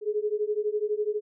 sine beating tone pair, 415.3 / 427.3 Hz, G#4 / G#4, 0 / +49 cents, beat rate 12 Hz, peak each -28 / -28 dBFS, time 0.01-1.21 s, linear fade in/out 50 ms, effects none

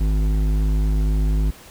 triangle tone with hard clipping, 51.91 Hz, G#1, in tune, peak -18 dBFS, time 0-1.51 s, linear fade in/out 10 ms, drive 15 dB, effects pink hiss -44 dBFS RMS until 1.7 s

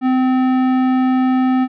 sine tone with tanh clipping, 257.6 Hz, C4, 27 cents flat, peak -14 dBFS, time 0.01-1.68 s, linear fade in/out 50 ms, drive 15 dB, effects none

